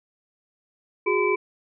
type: tone cluster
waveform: sine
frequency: 366.5 / 413 / 1018 / 2311 Hz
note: F#4 / G#4 / C6 / D7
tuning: -16 / -10 / -48 / -28 cents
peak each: -24 / -23 / -27 / -26 dBFS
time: 1.06-1.36 s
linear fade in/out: 10 ms
effects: none